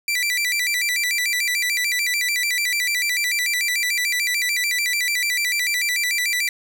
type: tone with vibrato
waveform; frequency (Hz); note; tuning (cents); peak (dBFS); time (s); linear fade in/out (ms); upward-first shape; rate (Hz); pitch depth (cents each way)
sawtooth; 2153; C7; +49; -16; 0.08-6.49; 2; square; 6.8; 150
effects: none